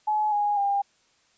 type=tone with pitch steps; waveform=sine; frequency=851 / 825.8 / 801.4 Hz; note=G#5 / G#5 / G5; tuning=+42 / -10 / +38 cents; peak=-21 dBFS; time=0.07-0.82 s; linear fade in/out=10 ms; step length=250 ms; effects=white hiss -64 dBFS RMS until 1.37 s + resampled to 16000 Hz